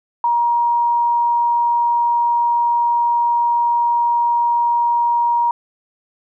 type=tone; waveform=sine; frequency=947 Hz; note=A#5; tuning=27 cents sharp; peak=-13 dBFS; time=0.24-5.51 s; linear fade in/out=2 ms; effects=none